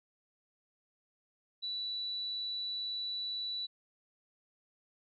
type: tone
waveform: sine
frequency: 3951 Hz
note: B7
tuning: in tune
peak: -35 dBFS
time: 1.62-3.67 s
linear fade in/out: 20 ms
effects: none